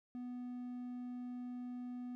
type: tone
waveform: triangle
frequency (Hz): 246.9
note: B3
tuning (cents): 0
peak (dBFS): -40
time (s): 0.15-2.15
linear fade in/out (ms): 0
effects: none